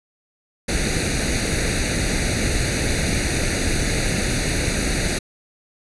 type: noise with comb filter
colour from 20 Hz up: pink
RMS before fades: -21 dBFS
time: 0.68-5.19 s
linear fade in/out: 10 ms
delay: 0.47 ms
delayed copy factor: +0.8
effects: resampled to 24000 Hz